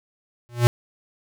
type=tone with exponential growth; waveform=square; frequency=120 Hz; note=B2; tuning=49 cents flat; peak=-9 dBFS; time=0.49-0.67 s; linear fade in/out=0 ms; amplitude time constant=37 ms; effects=none